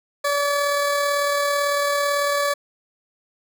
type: tone with amplitude modulation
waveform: 20% pulse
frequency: 573 Hz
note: D5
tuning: 43 cents flat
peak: -13 dBFS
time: 0.24-2.54 s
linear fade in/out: 10 ms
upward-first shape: sine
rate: 38 Hz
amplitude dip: 25%
effects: none